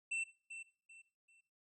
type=tone with echo; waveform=square; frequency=2686 Hz; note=E7; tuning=32 cents sharp; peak=-37 dBFS; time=0.11-0.24 s; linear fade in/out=10 ms; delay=390 ms; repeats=3; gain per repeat=-10 dB; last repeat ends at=1.41 s; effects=noise-tail reverb RT60 0.4 s tail -17 dB re dry + resampled to 24000 Hz